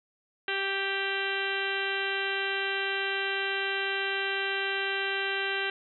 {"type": "harmonic tone with a mistuned harmonic", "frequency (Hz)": 392, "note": "G4", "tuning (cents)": 0, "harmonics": [1, 2, 3, 4, 5, 6, 7, 8, 9, 10], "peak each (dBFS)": [-35, -39, -42, -32, -37, -39, -36, -37, -47, -43], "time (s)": [0.48, 5.7], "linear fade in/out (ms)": 2, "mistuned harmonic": 3, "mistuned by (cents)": -15, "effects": []}